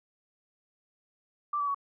sine tone with pitch steps, 1174.7 / 1148.5 / 1122.9 Hz, D6 / D6 / C#6, 0 / -39 / +22 cents, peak -27 dBFS, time 1.53-1.746 s, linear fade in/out 5 ms, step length 72 ms, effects none

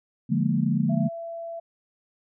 sine chord, Bb dominant seventh, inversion first, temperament just, 145.68 / 174.81 / 209.8 / 233.1 Hz, D3 / F3 / Ab3 / Bb3, -14 / +2 / +18 / 0 cents, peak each -26 dBFS, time 0.29-1.09 s, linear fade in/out 20 ms
sine tone, 670 Hz, E5, 28 cents sharp, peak -32 dBFS, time 0.89-1.6 s, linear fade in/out 10 ms
effects none

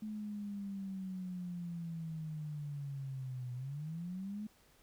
sine linear two-way sweep, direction down then up, 215.8 to 122.8 to 215.8 Hz, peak -39 dBFS, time 0.02-4.47 s, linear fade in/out 5 ms, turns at 3.54 s, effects pink hiss -67 dBFS RMS until 4.82 s

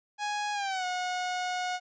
sawtooth tone with pitch glide, 830.6 to 727.3 Hz, G#5 to F#5, 0 to -30 cents, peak -26 dBFS, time 0.18-1.8 s, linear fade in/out 50 ms, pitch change -230 cents, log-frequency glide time 0.53-0.85 s, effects resampled to 16000 Hz

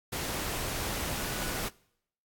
sine tone in noise, 1469 Hz, F#6, 13 cents flat, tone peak -44 dBFS, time 1.19-1.62 s, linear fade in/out 10 ms, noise pink, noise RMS -34 dBFS, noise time 0.12-1.69 s, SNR -13 dB, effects noise-tail reverb RT60 0.7 s tail -23 dB re dry + AAC 64 kbps

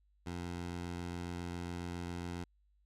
15% pulse tone, 87.31 Hz, F2, in tune, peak -33 dBFS, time 0.26-2.44 s, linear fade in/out 5 ms, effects added 50 Hz sine -68 dBFS peak until 2.85 s + low-pass 9000 Hz 12 dB/octave

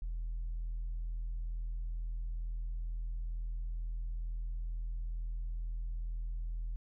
sine tone, 41.1 Hz, E1, 4 cents flat, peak -33 dBFS, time 0.02-6.76 s, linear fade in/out 0 ms, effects tanh soft clip ceiling -33 dBFS

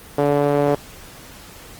sawtooth tone with band-pass filter, 144.3 Hz, D3, 30 cents flat, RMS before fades -17 dBFS, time 0.18-0.75 s, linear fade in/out 5 ms, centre 540 Hz, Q 2, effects pink hiss -41 dBFS RMS until 1.79 s + Opus 24 kbps

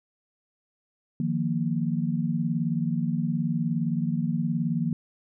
sine chord, Eb suspended second, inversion none, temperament equal, 155.56 / 174.61 / 233.1 Hz, Eb3 / F3 / Bb3, 0 / 0 / 0 cents, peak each -28 dBFS, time 1.2-4.93 s, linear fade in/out 2 ms, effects none

